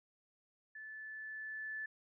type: tone with level ramp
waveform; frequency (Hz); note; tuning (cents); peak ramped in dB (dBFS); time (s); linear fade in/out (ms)
sine; 1743; A6; -17; -47 to -39; 0.75-1.86; 5
effects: none